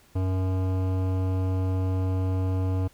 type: tone with hard clipping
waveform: sine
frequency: 93.5 Hz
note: F#2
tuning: 19 cents sharp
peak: -25 dBFS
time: 0.15-2.88 s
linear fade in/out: 10 ms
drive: 16 dB
effects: pink hiss -58 dBFS RMS until 2.93 s